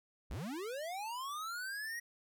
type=linear sweep; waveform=square; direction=up; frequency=34.65 to 1913 Hz; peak=-40 dBFS; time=0.3-2 s; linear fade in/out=10 ms; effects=none